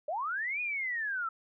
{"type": "linear two-way sweep", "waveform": "sine", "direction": "up then down", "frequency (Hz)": [560, 2489, 1299], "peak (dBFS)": -31, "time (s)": [0.08, 1.29], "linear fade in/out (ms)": 5, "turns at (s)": 0.61, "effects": []}